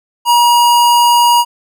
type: tone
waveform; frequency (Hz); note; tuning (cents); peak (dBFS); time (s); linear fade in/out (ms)
square; 955; A#5; +42; -7; 0.25-1.45; 50
effects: none